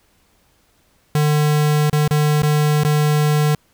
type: tone with dropouts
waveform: square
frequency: 150 Hz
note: D3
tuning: 37 cents sharp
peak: -14 dBFS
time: 1.15-3.55 s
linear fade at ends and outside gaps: 2 ms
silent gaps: 1.898-1.929 / 2.078-2.109 / 2.421-2.432 / 2.835-2.848 s
effects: pink hiss -59 dBFS RMS until 3.73 s